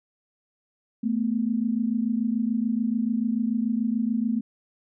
sine tone pair together, 220 / 246.9 Hz, A3 / B3, 0 / 0 cents, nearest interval major second, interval 200 cents, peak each -24 / -26 dBFS, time 1.03-4.41 s, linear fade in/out 10 ms, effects none

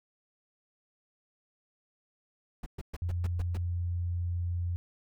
brown noise bursts, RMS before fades -37 dBFS, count 7, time 2.63-3.574 s, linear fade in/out 5 ms, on 32 ms, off 120 ms
sine tone, 87.31 Hz, F2, in tune, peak -29 dBFS, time 3.02-4.76 s, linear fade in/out 0 ms
effects none

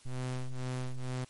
square ring-modulated tone, 63.6 Hz, C2, 48 cents flat, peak -31 dBFS, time 0.05-1.25 s, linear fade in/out 10 ms, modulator 64.7 Hz, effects white hiss -60 dBFS RMS until 1.29 s + MP3 48 kbps

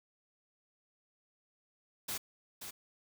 white noise with echo, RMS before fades -38 dBFS, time 2.08-2.18 s, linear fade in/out 10 ms, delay 530 ms, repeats 1, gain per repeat -7 dB, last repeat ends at 2.71 s, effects none

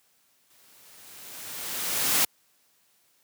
white noise with exponential growth, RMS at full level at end -21 dBFS, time 0.5-2.25 s, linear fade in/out 5 ms, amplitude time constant 380 ms, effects white hiss -66 dBFS RMS until 3.23 s + high-pass 100 Hz 12 dB/octave

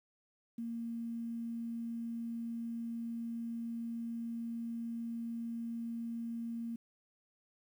sine tone with quantisation, 231.7 Hz, A#3, 10 cents flat, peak -37 dBFS, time 0.58-6.76 s, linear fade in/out 5 ms, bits 11, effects none

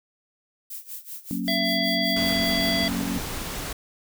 violet noise with tremolo, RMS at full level -35 dBFS, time 0.7-2.72 s, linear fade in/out 5 ms, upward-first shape sine, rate 5.2 Hz, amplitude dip 85%
sine chord, F# major, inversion none, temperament equal, 185 / 233.1 / 277.2 Hz, F#3 / A#3 / C#4, 0 / 0 / 0 cents, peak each -30 dBFS, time 1.31-3.18 s, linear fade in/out 0 ms
harmonic tone, 670 Hz, E5, 28 cents sharp, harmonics 1 / 3 / 5 / 7, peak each -28 / -28 / -28 / -28 dBFS, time 1.48-2.88 s, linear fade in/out 0 ms
pink noise, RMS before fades -32 dBFS, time 2.16-3.73 s, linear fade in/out 5 ms
effects none

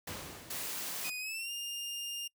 pink noise with exponential decay, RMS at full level -39 dBFS, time 0.07-1.41 s, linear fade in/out 5 ms, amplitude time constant 290 ms
white high-pass noise, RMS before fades -39 dBFS, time 0.5-1.1 s, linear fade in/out 5 ms, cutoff 130 Hz, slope 24 dB/octave
sawtooth tone with pitch glide, 2489 to 2810 Hz, D#7 to F7, 0 to +10 cents, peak -34 dBFS, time 1.04-2.28 s, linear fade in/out 10 ms, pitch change +210 cents, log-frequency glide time 1.19-1.51 s
effects noise-tail reverb RT60 0.1 s tail -25 dB re dry + high-pass 80 Hz 12 dB/octave

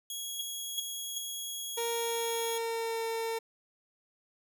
15% pulse tone, 3321 Hz, G#7, 1 cent flat, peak -29 dBFS, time 0.1-2.58 s, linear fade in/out 2 ms
35% pulse tone bursts, 3313 Hz, G#7, 5 cents flat, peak -29 dBFS, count 3, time 0.39-1.185 s, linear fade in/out 5 ms, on 25 ms, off 360 ms
30% pulse tone with pitch glide, 466.2 to 453.7 Hz, A#4 to A#4, 0 to -47 cents, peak -29 dBFS, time 1.77-3.39 s, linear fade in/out 10 ms, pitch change -47 cents, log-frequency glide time 1.92-3.04 s
effects none

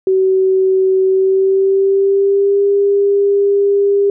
sine tone with pitch glide, 379 to 401.1 Hz, F#4 to G4, +42 to +40 cents, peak -9 dBFS, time 0.07-4.1 s, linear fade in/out 2 ms, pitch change +98 cents, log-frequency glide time 1.04-2.62 s, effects none

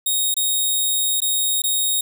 10% pulse tone with dropouts, 3740 Hz, A#7, 5 cents sharp, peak -10 dBFS, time 0.06-2.01 s, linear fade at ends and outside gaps 5 ms, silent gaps 0.342-0.366 / 1.204-1.218 / 1.62-1.638 s, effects none

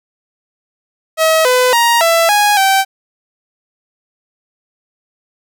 sawtooth tone with pitch steps, 640 / 503 / 939 / 666 / 828 / 775 Hz, D#5 / B4 / A#5 / E5 / G#5 / G5, +49 / +32 / +12 / +18 / -5 / -20 cents, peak -5 dBFS, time 1.17-2.85 s, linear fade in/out 50 ms, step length 280 ms, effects none

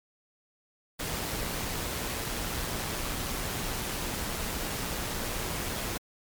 pink noise with amplitude modulation, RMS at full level -32 dBFS, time 0.99-5.98 s, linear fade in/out 10 ms, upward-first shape sine, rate 123 Hz, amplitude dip 25%, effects MP3 96 kbps

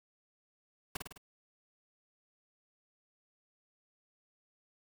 pink noise with echo, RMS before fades -37 dBFS, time 0.95-0.97 s, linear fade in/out 5 ms, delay 52 ms, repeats 4, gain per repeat -4 dB, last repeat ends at 1.178 s, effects none

